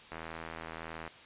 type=click train; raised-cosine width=0.5 ms; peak=-26 dBFS; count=79; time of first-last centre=0.12-1.077 s; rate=81.5 Hz; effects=white hiss -53 dBFS RMS until 1.25 s + resampled to 8000 Hz